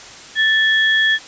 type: tone pair together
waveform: sine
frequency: 1760 / 3322 Hz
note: A6 / G#7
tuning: 0 / 0 cents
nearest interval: major seventh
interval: 1100 cents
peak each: -13 / -18 dBFS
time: 0.35-1.19 s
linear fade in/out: 50 ms
effects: white hiss -37 dBFS RMS until 1.27 s + resampled to 16000 Hz